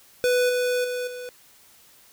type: tone with level steps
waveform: square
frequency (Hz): 495.6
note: B4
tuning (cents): +6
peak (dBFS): -19 / -22 / -27 / -34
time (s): 0.24-1.29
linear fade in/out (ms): 0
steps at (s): 0.49 / 0.84 / 1.07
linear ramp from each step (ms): 5
effects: white hiss -54 dBFS RMS until 2.12 s